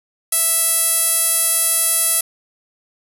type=tone with band-pass filter; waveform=sawtooth; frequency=659.3 Hz; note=E5; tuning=in tune; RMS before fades=-17 dBFS; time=0.32-2.21 s; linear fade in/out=5 ms; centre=11000 Hz; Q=3.9; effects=none